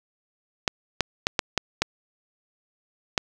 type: clicks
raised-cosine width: 0.2 ms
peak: -3 dBFS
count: 7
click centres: 0.678 / 1.007 / 1.269 / 1.392 / 1.577 / 1.82 / 3.178 s
effects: 7-bit